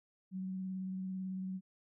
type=tone with vibrato; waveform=sine; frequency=187.9 Hz; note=F#3; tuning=27 cents sharp; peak=-37 dBFS; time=0.31-1.61 s; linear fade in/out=50 ms; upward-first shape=triangle; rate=18 Hz; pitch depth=21 cents each way; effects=none